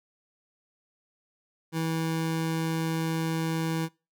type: tone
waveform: 25% pulse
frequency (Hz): 162.3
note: E3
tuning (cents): -27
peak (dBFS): -23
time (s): 1.72-3.89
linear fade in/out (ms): 50
effects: noise-tail reverb RT60 0.3 s tail -24 dB re dry